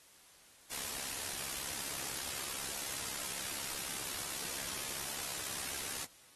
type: noise with amplitude modulation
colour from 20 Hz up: white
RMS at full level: -37 dBFS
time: 0.7-6.06 s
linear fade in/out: 20 ms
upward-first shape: sine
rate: 68 Hz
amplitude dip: 65%
effects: white hiss -61 dBFS RMS until 6.35 s + AAC 32 kbps